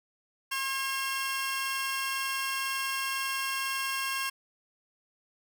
sawtooth tone cluster, 1072 / 1619 / 2730 Hz, C6 / G#6 / F7, +42 / -45 / -40 cents, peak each -30 / -32 / -31 dBFS, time 0.51-4.3 s, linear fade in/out 10 ms, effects none

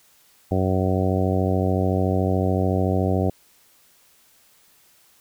harmonic tone, 93.7 Hz, F#2, 22 cents sharp, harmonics 1 / 2 / 3 / 4 / 5 / 6 / 7 / 8, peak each -22 / -25 / -27 / -28 / -29 / -30 / -30 / -31 dBFS, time 0.51-3.3 s, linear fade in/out 5 ms, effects white hiss -57 dBFS RMS until 5.2 s

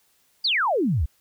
sine exponential sweep, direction down, 4978 to 59.2 Hz, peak -19 dBFS, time 0.44-1.06 s, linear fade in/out 10 ms, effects white hiss -64 dBFS RMS until 1.2 s

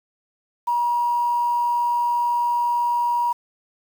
sine tone with quantisation, 957 Hz, A#5, 45 cents sharp, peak -18 dBFS, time 0.67-3.33 s, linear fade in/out 10 ms, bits 7, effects none

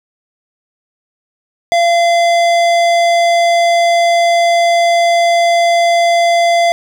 sine tone with hard clipping, 685 Hz, F5, 34 cents flat, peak -10 dBFS, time 1.72-6.72 s, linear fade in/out 0 ms, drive 16 dB, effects none

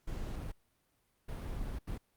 brown noise bursts at uneven times, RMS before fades -39 dBFS, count 3, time 0.07-0.52 / 1.28-1.79 / 1.87-1.98 s, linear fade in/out 10 ms, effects pink hiss -75 dBFS RMS until 2.16 s + Opus 48 kbps

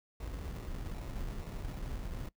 brown noise with sample-and-hold, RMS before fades -40 dBFS, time 0.2-2.29 s, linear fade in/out 5 ms, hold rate 1575 Hz, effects noise-tail reverb RT60 0.1 s tail -21 dB re dry

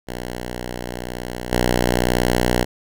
5% pulse tone with level steps, 61 Hz, B1, 21 cents flat, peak -16 / -5 dBFS, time 0.07-2.65 s, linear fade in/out 20 ms, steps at 1.52 s, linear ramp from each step 5 ms, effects none

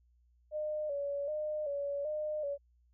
sine tone with vibrato, 587.3 Hz, D5, in tune, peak -33 dBFS, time 0.51-2.58 s, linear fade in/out 50 ms, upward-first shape square, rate 1.3 Hz, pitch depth 61 cents each way, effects added 60 Hz sine -65 dBFS peak until 2.93 s

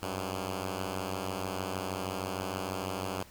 5% pulse beating tone pair, 93.3 / 99.6 Hz, F#2 / G2, +15 / +28 cents, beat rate 6.3 Hz, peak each -23 / -29 dBFS, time 0.02-3.23 s, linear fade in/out 5 ms, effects pink hiss -55 dBFS RMS until 3.3 s

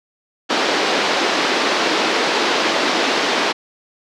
pink band-pass noise, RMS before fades -18 dBFS, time 0.49-3.53 s, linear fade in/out 20 ms, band 280 to 5100 Hz, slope 24 dB/octave, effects none

